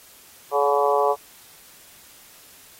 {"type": "harmonic tone with a mistuned harmonic", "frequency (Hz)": 142.3, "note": "C#3", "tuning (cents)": 46, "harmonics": [3, 4, 5, 6, 7, 8], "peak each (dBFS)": [-22, -23, -24, -25, -25, -26], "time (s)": [0.51, 1.16], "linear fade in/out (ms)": 50, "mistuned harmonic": 5, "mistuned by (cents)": 21, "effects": ["white hiss -49 dBFS RMS until 2.79 s", "AAC 48 kbps"]}